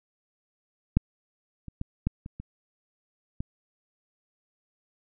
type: clicks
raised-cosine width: 5 ms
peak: -7 / -27 / -19 / -12 / -26 / -25 / -19 dBFS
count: 7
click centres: 0.97 / 1.683 / 1.814 / 2.07 / 2.261 / 2.4 / 3.405 s
effects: none